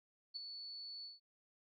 sine tone with ADSR envelope, 4446 Hz, C#8, 4 cents sharp, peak -39 dBFS, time 0.34-1.2 s, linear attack 23 ms, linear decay 11 ms, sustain -7 dB, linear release 160 ms, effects none

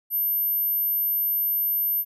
sine tone, 13000 Hz, G#9, 38 cents flat, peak -21 dBFS, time 0.1-2.05 s, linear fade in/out 50 ms, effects none

